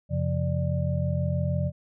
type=tone cluster; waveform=sine; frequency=89.5 / 135.6 / 175 / 591 Hz; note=F2 / C#3 / F3 / D5; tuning=+43 / -38 / +4 / +11 cents; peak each=-28 / -27 / -30 / -34 dBFS; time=0.09-1.72 s; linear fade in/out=50 ms; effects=none